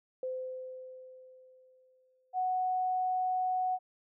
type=tone with exponential decay; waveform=sine; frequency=514 Hz; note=C5; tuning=31 cents flat; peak=-32 dBFS; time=0.23-2.4 s; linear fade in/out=2 ms; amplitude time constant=470 ms
type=tone; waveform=sine; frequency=740 Hz; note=F#5; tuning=in tune; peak=-28 dBFS; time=2.33-3.79 s; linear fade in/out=50 ms
effects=none

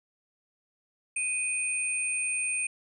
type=tone pair together; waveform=sine; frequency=2489 / 8870 Hz; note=D#7 / C#9; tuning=0 / 0 cents; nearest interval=octave + minor seventh; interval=2200 cents; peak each=-29 / -31 dBFS; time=1.16-2.67 s; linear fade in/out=5 ms; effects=none

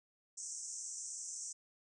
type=band-pass noise; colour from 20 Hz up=pink; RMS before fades=-45 dBFS; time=0.37-1.53 s; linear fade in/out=10 ms; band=5700 to 8500 Hz; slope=96 dB/octave; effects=none

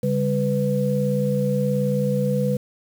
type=tone cluster; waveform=sine; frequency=140.7 / 199.4 / 497 Hz; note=C#3 / G3 / B4; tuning=+26 / +30 / +11 cents; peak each=-23 dBFS; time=0.03-2.57 s; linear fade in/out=5 ms; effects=7-bit

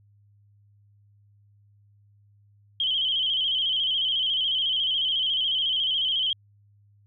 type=tone with vibrato; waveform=sine; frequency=3136 Hz; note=G7; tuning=in tune; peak=-22 dBFS; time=2.8-6.33 s; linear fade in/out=2 ms; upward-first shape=square; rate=14 Hz; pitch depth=52 cents each way; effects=added 102 Hz sine -56 dBFS peak until 7.06 s

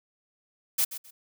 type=noise with echo; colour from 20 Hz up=blue; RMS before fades=-24 dBFS; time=0.78-0.85 s; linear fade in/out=10 ms; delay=130 ms; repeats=2; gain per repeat=-13 dB; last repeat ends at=1.11 s; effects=none

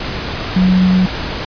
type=tone in noise; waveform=sine; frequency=184.7 Hz; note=F#3; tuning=3 cents flat; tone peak=-8 dBFS; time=0.56-1.06 s; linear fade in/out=5 ms; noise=pink; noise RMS=-22 dBFS; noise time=0-1.45 s; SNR=+11 dB; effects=resampled to 11025 Hz

